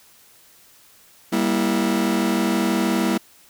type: chord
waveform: 40% pulse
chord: E diminished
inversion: first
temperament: just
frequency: 197.78 / 237.3 / 329.6 Hz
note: G3 / Bb3 / E4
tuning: +16 / +31 / 0 cents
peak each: -22 dBFS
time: 1.32-3.18 s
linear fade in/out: 10 ms
effects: white hiss -52 dBFS RMS until 3.49 s